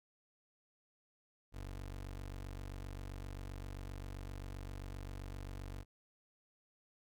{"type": "tone", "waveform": "25% pulse", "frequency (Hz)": 47.62, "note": "G1", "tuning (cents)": -49, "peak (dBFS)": -40, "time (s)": [1.52, 5.85], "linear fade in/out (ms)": 50, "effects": []}